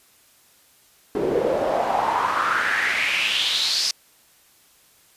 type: noise with band-pass filter sweep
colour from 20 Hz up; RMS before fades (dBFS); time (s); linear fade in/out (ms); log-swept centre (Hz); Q
pink; -22; 1.15-3.91; 2; 370 to 5200; 4.4
effects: white hiss -56 dBFS RMS until 5.16 s + resampled to 32000 Hz